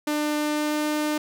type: tone with pitch glide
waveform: sawtooth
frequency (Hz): 299.3 to 301.7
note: D4 to D4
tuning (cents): +33 to +47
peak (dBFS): -19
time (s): 0.07-1.18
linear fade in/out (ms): 5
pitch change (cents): +14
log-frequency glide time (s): 0.38-0.87
effects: none